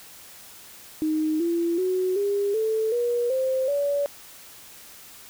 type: tone with pitch steps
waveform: sine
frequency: 311.1 / 339.3 / 370 / 403.4 / 440 / 479.8 / 523.2 / 570.6 Hz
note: D#4 / F4 / F#4 / G4 / A4 / A#4 / C5 / C#5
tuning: 0 / -50 / 0 / +50 / 0 / +50 / 0 / +50 cents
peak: -21 dBFS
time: 1.02-4.06 s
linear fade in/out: 0 ms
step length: 380 ms
effects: white hiss -46 dBFS RMS until 5.29 s